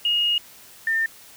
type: tone pair in turn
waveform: sine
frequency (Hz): 2864 / 1804.2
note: F7 / A6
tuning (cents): +43 / +43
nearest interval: minor sixth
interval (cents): 800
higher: first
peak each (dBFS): -18 / -19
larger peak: first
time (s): 0.05-0.38 / 0.87-1.06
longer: first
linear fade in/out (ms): 2
effects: white hiss -47 dBFS RMS until 1.36 s